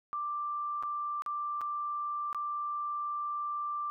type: tone with dropouts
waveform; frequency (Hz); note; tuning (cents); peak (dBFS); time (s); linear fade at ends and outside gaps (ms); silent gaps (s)
sine; 1179; D6; +6; -32; 0.13-3.9; 0; 0.826-0.834 / 1.221-1.262 / 1.61-1.615 / 2.329-2.347
effects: none